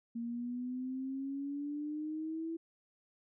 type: exponential sweep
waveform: sine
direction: up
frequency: 231.5 to 331.3 Hz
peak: -36 dBFS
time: 0.15-2.57 s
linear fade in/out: 10 ms
effects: none